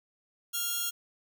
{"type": "tone pair together", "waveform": "5% pulse", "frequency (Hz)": [1396.9, 3295], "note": ["F6", "G#7"], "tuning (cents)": [0, -14], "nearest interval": "octave + minor third", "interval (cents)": 1486, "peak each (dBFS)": -23, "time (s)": [0.53, 0.91], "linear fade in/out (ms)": 20, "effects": []}